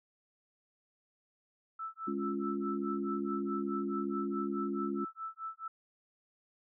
sine tone with tremolo, 1318.5 Hz, E6, in tune, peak -36 dBFS, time 1.79-5.68 s, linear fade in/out 5 ms, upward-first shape sine, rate 4.7 Hz, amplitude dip 100%
sine chord, Db major, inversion second, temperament equal, 207.7 / 277.2 / 349.2 Hz, Ab3 / Db4 / F4, 0 / 0 / 0 cents, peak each -37 dBFS, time 2.07-5.05 s, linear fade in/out 10 ms
effects none

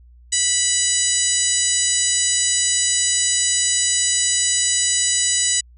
harmonic tone with a mistuned harmonic, 984 Hz, B5, 7 cents flat, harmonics 2 / 3 / 4 / 5 / 6 / 7 / 8 / 9, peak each -28 / -27 / -26 / -29 / -28 / -23 / -20 / -25 dBFS, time 0.32-5.61 s, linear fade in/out 10 ms, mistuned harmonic 7, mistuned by -20 cents, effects added 60 Hz sine -44 dBFS peak until 5.77 s

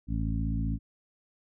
harmonic tone with a mistuned harmonic, 55.3 Hz, A1, 9 cents sharp, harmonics 1 / 2 / 3 / 4 / 5, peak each -30 / -33 / -35 / -36 / -37 dBFS, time 0.07-0.79 s, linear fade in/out 50 ms, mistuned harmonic 1, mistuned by +28 cents, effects none

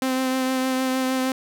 sawtooth tone with vibrato, 260 Hz, C4, 11 cents flat, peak -17 dBFS, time 0.02-1.32 s, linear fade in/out 2 ms, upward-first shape triangle, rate 6.5 Hz, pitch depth 19 cents each way, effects none

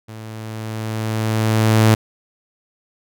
sawtooth tone with level ramp, 110 Hz, A2, in tune, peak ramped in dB -29 to -5 dBFS, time 0.08-1.95 s, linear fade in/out 10 ms, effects none

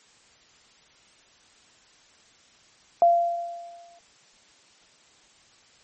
sine tone with exponential decay, 688 Hz, F5, 26 cents flat, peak -12 dBFS, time 3.02-3.99 s, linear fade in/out 1 ms, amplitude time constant 210 ms, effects white hiss -57 dBFS RMS until 5.83 s + MP3 32 kbps

